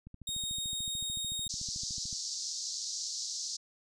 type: click train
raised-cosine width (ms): 5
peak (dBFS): -35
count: 29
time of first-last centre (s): 0.07-2.129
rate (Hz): 13.6
type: tone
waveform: 25% pulse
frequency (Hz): 3729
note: A#7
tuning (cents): 0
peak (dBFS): -30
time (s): 0.27-1.48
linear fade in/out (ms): 5
type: band-pass noise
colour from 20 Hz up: white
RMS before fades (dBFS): -38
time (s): 1.49-3.57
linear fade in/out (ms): 10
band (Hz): 4300 to 6800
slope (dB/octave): 48
effects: none